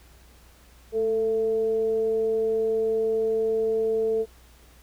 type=tone with frequency modulation; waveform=sine; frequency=444.4 Hz; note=A4; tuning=17 cents sharp; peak=-21 dBFS; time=0.92-4.26 s; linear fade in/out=50 ms; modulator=228 Hz; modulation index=0.27; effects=added 60 Hz sine -52 dBFS peak until 4.82 s + pink hiss -56 dBFS RMS until 4.82 s